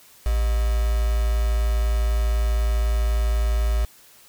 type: tone with quantisation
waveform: sine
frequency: 56 Hz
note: A1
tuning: 31 cents sharp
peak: -18 dBFS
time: 0.26-3.85 s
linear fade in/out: 0 ms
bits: 5
effects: white hiss -51 dBFS RMS until 4.28 s